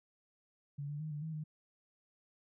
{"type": "tone with pitch steps", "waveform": "sine", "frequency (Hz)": [142.9, 146.8, 155.5, 147.8, 159.3, 153.5], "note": ["D3", "D3", "D#3", "D3", "D#3", "D#3"], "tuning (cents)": [-47, 0, -1, 11, 41, -23], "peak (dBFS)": -38, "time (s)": [0.78, 1.44], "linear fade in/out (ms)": 10, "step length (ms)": 110, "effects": []}